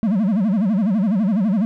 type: tone with vibrato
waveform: triangle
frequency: 204.3 Hz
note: G#3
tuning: 28 cents flat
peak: -13 dBFS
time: 0.03-1.65 s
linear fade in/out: 0 ms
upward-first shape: sine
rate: 12 Hz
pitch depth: 220 cents each way
effects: none